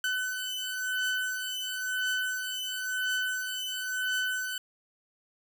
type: beating tone pair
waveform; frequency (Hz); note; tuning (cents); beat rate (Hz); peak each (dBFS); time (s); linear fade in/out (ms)
30% pulse; 1508 / 1508.97; F#6 / F#6; +32 / +34; 0.97; -30; 0.04-4.58; 2
effects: none